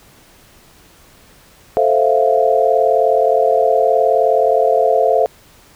sine chord, F major seventh, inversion first, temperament equal, 440 / 523.3 / 659.3 / 698.5 Hz, A4 / C5 / E5 / F5, 0 / 0 / 0 / 0 cents, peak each -16 dBFS, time 1.77-5.26 s, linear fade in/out 0 ms, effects pink hiss -47 dBFS RMS until 5.75 s

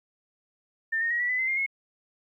sine tone with pitch steps, 1798 / 1847.5 / 1898.3 / 1950.6 / 2004 / 2059 / 2116 / 2174 Hz, A6 / A#6 / A#6 / B6 / B6 / C7 / C7 / C#7, +37 / -16 / +31 / -22 / +25 / -28 / +19 / -34 cents, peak -24 dBFS, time 0.92-1.664 s, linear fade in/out 10 ms, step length 93 ms, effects 11-bit

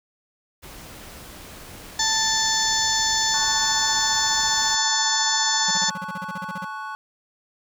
pink noise, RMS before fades -41 dBFS, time 0.62-4.76 s, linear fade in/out 20 ms
harmonic tone, 882 Hz, A5, 4 cents sharp, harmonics 1 / 2 / 4 / 5 / 6 / 7 / 8, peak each -27 / -27 / -27 / -27 / -27 / -27 / -27 dBFS, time 1.99-5.9 s, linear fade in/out 5 ms
triangle chord, F# minor, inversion first, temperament equal with one note detuned, 867.4 / 1108.7 / 1480 Hz, A5 / C#6 / F#6, -25 / 0 / 0 cents, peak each -33 / -32 / -33 dBFS, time 3.34-6.95 s, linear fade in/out 0 ms
square tone bursts, 183.6 Hz, F#3, 13 cents flat, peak -32 dBFS, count 15, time 5.68-6.648 s, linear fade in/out 5 ms, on 30 ms, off 37 ms
effects none

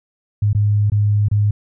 sine tone with dropouts, 103.83 Hz, G#2, in tune, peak -12 dBFS, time 0.42-1.51 s, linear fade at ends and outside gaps 5 ms, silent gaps 0.531-0.548 / 0.9-0.919 / 1.285-1.313 s, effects none

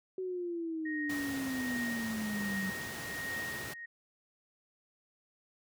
sine exponential sweep, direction down, 377.2 to 189 Hz, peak -34 dBFS, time 0.18-2.7 s, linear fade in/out 2 ms
sine tone with tremolo, 1867 Hz, A#6, 2 cents sharp, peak -35 dBFS, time 0.85-3.86 s, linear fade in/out 10 ms, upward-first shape triangle, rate 1.3 Hz, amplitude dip 70%
pink noise, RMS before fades -42 dBFS, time 1.09-3.74 s, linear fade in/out 10 ms
effects high-pass 100 Hz 12 dB/octave

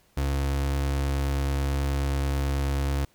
35% pulse tone, 69.3 Hz, C#2, in tune, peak -22 dBFS, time 0.17-3.05 s, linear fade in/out 5 ms, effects pink hiss -63 dBFS RMS until 3.14 s

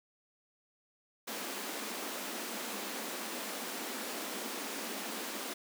pink high-pass noise, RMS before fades -40 dBFS, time 1.27-5.54 s, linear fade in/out 10 ms, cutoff 200 Hz, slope 96 dB/octave, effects none

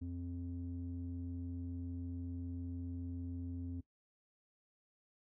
square tone with low-pass filter, 87.31 Hz, F2, in tune, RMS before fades -43 dBFS, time 0.01-3.81 s, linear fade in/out 10 ms, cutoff 240 Hz, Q 3.7, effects noise-tail reverb RT60 0.1 s tail -17 dB re dry

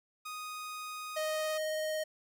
sawtooth tone, 1244.5 Hz, D#6, in tune, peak -36 dBFS, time 0.25-1.58 s, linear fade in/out 10 ms
square tone with vibrato, 622.3 Hz, D#5, in tune, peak -33 dBFS, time 1.16-2.04 s, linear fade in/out 10 ms, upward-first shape triangle, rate 18 Hz, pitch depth 10 cents each way
effects none

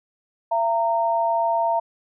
sine tone pair together, 675 / 922 Hz, E5 / A#5, +41 / -19 cents, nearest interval perfect fourth, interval 540 cents, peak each -21 dBFS, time 0.51-1.8 s, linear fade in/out 10 ms, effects none

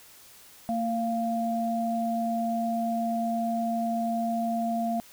sine tone pair together, 228.2 / 693 Hz, A#3 / F5, -37 / -14 cents, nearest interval octave + perfect fifth, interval 1923 cents, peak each -28 dBFS, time 0.69-5 s, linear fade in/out 0 ms, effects white hiss -52 dBFS RMS until 5.12 s

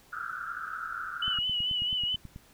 pink band-pass noise, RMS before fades -37 dBFS, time 0.12-1.39 s, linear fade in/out 10 ms, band 1300 to 1500 Hz, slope 96 dB/octave
sine tone with vibrato, 2960 Hz, F#7, in tune, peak -27 dBFS, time 1.22-2.16 s, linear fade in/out 5 ms, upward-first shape sine, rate 4.6 Hz, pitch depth 43 cents each way
click train, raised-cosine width 5 ms, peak -30 dBFS, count 11, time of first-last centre 1.28-2.361 s, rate 9.25 Hz
effects pink hiss -59 dBFS RMS until 2.53 s

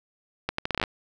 accelerating click train, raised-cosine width 0.3 ms, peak -10 dBFS, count 10, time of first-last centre 0.49-0.838 s, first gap 94 ms, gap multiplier 0.75, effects none

